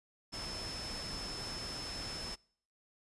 sine tone in noise, 5260 Hz, E8, 5 cents flat, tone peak -42 dBFS, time 0.32-2.36 s, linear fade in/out 20 ms, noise pink, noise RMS -44 dBFS, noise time 0.32-2.36 s, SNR -1 dB, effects noise-tail reverb RT60 0.6 s tail -26 dB re dry + resampled to 24000 Hz

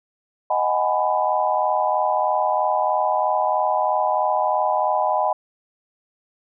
sine chord, G# minor seventh, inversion second, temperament just, 623 / 747.5 / 830.6 / 996.7 Hz, D#5 / F#5 / G#5 / B5, +2 / +17 / 0 / +16 cents, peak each -23 dBFS, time 0.5-5.33 s, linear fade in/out 5 ms, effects none

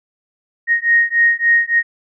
sine beating tone pair, 1864.7 / 1868.2 Hz, A#6 / A#6, 0 / +3 cents, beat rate 3.5 Hz, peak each -14 dBFS, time 0.67-1.83 s, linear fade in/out 50 ms, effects none

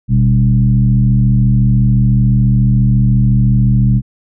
sine tone with frequency modulation, 123.8 Hz, B2, 5 cents sharp, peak -7 dBFS, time 0.08-4.02 s, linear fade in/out 50 ms, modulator 74.1 Hz, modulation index 0.93, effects none

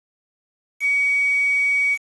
sine tone with quantisation, 2258 Hz, C#7, 31 cents sharp, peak -16 dBFS, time 0.8-1.98 s, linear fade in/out 50 ms, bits 6, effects resampled to 24000 Hz

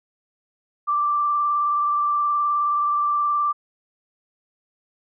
sine tone with vibrato, 1174.7 Hz, D6, in tune, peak -18 dBFS, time 0.87-3.53 s, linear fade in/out 20 ms, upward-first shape triangle, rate 19 Hz, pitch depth 21 cents each way, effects none

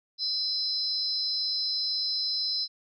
sine tone cluster, 4098 / 4964 / 5210 Hz, C8 / D#8 / E8, -37 / -5 / -21 cents, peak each -31 dBFS, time 0.18-2.68 s, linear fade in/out 50 ms, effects none

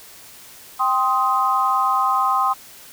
sine chord, C minor, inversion second, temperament just, 784.9 / 1046.5 / 1255.8 Hz, G5 / C6 / Eb6, +2 / 0 / +16 cents, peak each -22 / -19 / -20 dBFS, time 0.79-2.54 s, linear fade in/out 20 ms, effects white hiss -43 dBFS RMS until 2.92 s

